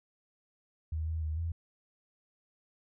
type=tone with pitch steps; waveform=sine; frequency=79 / 80.4 / 77.8 / 83.3 Hz; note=D#2 / E2 / D#2 / E2; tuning=+27 / -43 / 0 / +19 cents; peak=-31 dBFS; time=0.92-1.52 s; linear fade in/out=5 ms; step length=150 ms; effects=none